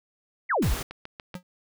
sine exponential sweep, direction down, 2264 to 31 Hz, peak -21 dBFS, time 0.49-0.75 s, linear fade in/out 20 ms
pink noise, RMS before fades -33 dBFS, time 0.62-0.83 s, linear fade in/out 5 ms
click train, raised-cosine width 0.3 ms, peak -22 dBFS, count 4, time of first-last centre 0.91-1.342 s, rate 6.94 Hz
square tone with exponential decay, 180.1 Hz, F#3, 46 cents flat, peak -31 dBFS, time 1.35-1.43 s, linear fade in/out 2 ms, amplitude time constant 17 ms
effects none

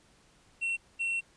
triangle tone pair in turn, 2717 / 2717 Hz, F7 / F7, -48 / -48 cents, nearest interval unison, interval 0 cents, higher neither, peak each -27 dBFS, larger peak neither, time 0.61-0.77 / 0.99-1.21 s, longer second, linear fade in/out 20 ms, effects pink hiss -63 dBFS RMS until 1.36 s + resampled to 22050 Hz

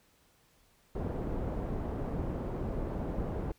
pink low-pass noise, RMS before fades -35 dBFS, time 0.95-3.52 s, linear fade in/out 5 ms, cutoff 610 Hz, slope 12 dB/octave, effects pink hiss -67 dBFS RMS until 3.58 s

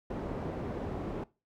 white low-pass noise, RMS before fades -37 dBFS, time 0.1-1.24 s, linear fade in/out 5 ms, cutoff 450 Hz, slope 12 dB/octave, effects noise-tail reverb RT60 0.3 s tail -21 dB re dry

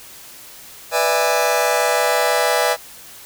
sawtooth chord, E dominant seventh, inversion second, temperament just, 494.4 / 593.3 / 659.3 / 824.1 Hz, B4 / D5 / E5 / G#5, +2 / +18 / 0 / -14 cents, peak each -17 dBFS, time 0.91-2.77 s, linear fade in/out 50 ms, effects white hiss -40 dBFS RMS until 3.25 s

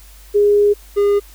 sine / triangle tone pair in turn, 411.2 / 406.5 Hz, G#4 / G#4, -17 / -37 cents, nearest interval unison, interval 20 cents, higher first, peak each -9 dBFS, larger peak neither, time 0.34-0.74 / 0.96-1.2 s, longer first, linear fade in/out 20 ms, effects added 50 Hz sine -40 dBFS peak until 1.34 s + white hiss -46 dBFS RMS until 1.34 s

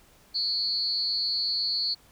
sine tone with amplitude modulation, 4394 Hz, C#8, 16 cents flat, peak -21 dBFS, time 0.34-1.95 s, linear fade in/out 20 ms, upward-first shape sine, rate 292 Hz, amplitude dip 85%, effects pink hiss -58 dBFS RMS until 2.11 s

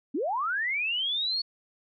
sine linear sweep, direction up, 237 to 4435 Hz, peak -26 dBFS, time 0.14-1.42 s, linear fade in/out 10 ms, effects none

